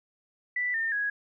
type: tone with pitch steps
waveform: sine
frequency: 1975.5 / 1811.5 / 1661.2 Hz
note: B6 / A6 / G#6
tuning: 0 / +50 / 0 cents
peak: -26 dBFS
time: 0.56-1.1 s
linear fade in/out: 5 ms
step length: 180 ms
effects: none